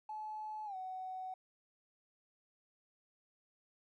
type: tone with pitch glide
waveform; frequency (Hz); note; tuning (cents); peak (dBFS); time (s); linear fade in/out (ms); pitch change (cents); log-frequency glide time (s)
triangle; 859 to 747.8; A5 to F#5; -42 to +18; -37; 0.09-1.34; 5; -240; 0.65-0.76
effects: tanh soft clip ceiling -39 dBFS